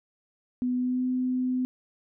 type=tone with pitch glide; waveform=sine; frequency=249.4 to 253.9 Hz; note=B3 to B3; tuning=+17 to +48 cents; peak=-24 dBFS; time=0.62-1.65 s; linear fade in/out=0 ms; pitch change=+31 cents; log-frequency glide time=0.75-1.05 s; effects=none